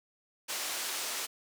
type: band-pass noise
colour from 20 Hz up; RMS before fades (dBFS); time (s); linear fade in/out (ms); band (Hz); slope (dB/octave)
white; -36; 0.48-1.27; 20; 400 to 9100; 12
effects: none